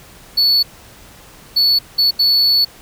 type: tone bursts at uneven times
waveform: triangle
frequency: 4435 Hz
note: C#8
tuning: in tune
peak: -9 dBFS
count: 4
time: 0.37-0.63 / 1.56-1.79 / 1.98-2.11 / 2.19-2.65 s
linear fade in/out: 10 ms
effects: pink hiss -42 dBFS RMS until 2.81 s

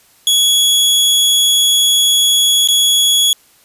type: tone with dropouts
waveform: sawtooth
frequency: 3358 Hz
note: G#7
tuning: 18 cents sharp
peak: -6 dBFS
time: 0.27-3.33 s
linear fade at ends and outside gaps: 1 ms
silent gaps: 2.675-2.686 s
effects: white hiss -50 dBFS RMS until 3.64 s + resampled to 32000 Hz

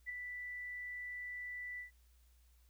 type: tone with ADSR envelope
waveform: sine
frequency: 1975.5 Hz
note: B6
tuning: in tune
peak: -37 dBFS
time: 0.06-1.91 s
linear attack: 34 ms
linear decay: 9 ms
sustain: -5 dB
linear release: 120 ms
effects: added 60 Hz sine -64 dBFS peak until 2.69 s + white hiss -75 dBFS RMS until 2.69 s

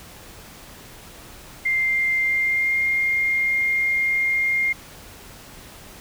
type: tone with pitch glide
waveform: sine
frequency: 2099 to 2121 Hz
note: C7 to C7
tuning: +5 to +23 cents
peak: -18 dBFS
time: 1.65-4.73 s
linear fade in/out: 10 ms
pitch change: +18 cents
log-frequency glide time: 2.32-2.78 s
effects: pink hiss -43 dBFS RMS until 6 s

